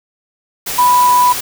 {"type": "tone in noise", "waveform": "sine", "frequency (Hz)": 987.8, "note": "B5", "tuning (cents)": 0, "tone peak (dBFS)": -7, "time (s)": [0.78, 1.33], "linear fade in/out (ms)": 10, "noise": "white", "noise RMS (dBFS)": -21, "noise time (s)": [0.66, 1.41], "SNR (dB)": 11, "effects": []}